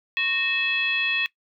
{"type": "tone with frequency modulation", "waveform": "sine", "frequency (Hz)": 2600, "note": "E7", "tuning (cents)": -24, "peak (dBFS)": -21, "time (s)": [0.17, 1.26], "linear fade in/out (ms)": 0, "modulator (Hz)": 754, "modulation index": 1, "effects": ["noise-tail reverb RT60 0.1 s tail -19 dB re dry"]}